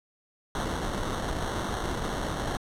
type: noise with sample-and-hold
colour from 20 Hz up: pink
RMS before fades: -31 dBFS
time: 0.55-2.57 s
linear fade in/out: 2 ms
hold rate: 2450 Hz
effects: low-pass 10000 Hz 12 dB/octave